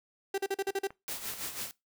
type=tone bursts; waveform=35% pulse; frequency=390.7 Hz; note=G4; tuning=6 cents flat; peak=-27 dBFS; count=7; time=0.34-0.872 s; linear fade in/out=5 ms; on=40 ms; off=42 ms
type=click train; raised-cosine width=0.5 ms; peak=-31 dBFS; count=4; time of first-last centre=0.69-1.337 s; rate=4.64 Hz
type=noise with tremolo; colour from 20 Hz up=white; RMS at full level=-36 dBFS; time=1.08-1.71 s; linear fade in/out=0 ms; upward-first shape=sine; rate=6.1 Hz; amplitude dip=65%
effects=noise-tail reverb RT60 0.2 s tail -21 dB re dry